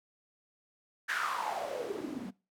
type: noise with band-pass filter sweep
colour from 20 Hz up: white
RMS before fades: -36 dBFS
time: 1.08-2.31 s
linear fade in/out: 20 ms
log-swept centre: 1700 to 200 Hz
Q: 6.6
effects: noise-tail reverb RT60 0.3 s tail -21 dB re dry